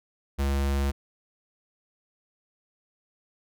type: tone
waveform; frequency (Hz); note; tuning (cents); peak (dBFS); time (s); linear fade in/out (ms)
square; 69.3; C#2; 0; -24; 0.38-0.92; 20
effects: none